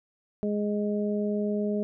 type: harmonic tone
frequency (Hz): 207.7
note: G#3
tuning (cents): 0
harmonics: 1 / 2 / 3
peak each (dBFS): -27 / -30 / -34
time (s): 0.43-1.83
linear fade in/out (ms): 0
effects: none